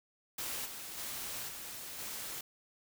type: noise with level steps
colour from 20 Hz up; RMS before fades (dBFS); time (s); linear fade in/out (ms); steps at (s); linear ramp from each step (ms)
white; -39 / -45 / -41 / -45 / -42; 0.38-2.41; 5; 0.65 / 0.97 / 1.48 / 1.98; 10
effects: none